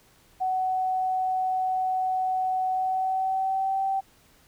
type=tone with pitch glide; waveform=sine; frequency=748 to 774.4 Hz; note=F#5 to G5; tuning=+19 to -21 cents; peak=-23 dBFS; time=0.4-4.01 s; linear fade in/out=20 ms; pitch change=+60 cents; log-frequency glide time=2.72-3.82 s; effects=pink hiss -59 dBFS RMS until 4.47 s